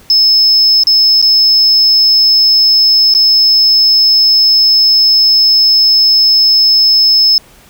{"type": "tone with dropouts", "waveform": "sine", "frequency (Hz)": 5220, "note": "E8", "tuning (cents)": -18, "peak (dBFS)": -3, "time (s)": [0.1, 7.38], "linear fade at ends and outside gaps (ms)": 1, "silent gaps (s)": [[0.835, 0.87], [1.216, 1.225], [3.139, 3.149]], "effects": ["tanh soft clip ceiling -2 dBFS", "pink hiss -42 dBFS RMS until 7.69 s"]}